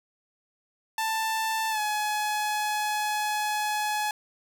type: tone with pitch glide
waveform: sawtooth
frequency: 886 to 845 Hz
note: A5 to G#5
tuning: +12 to +30 cents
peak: -22 dBFS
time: 0.98-4.11 s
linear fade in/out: 2 ms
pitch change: -82 cents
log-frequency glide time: 1.7-1.8 s
effects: none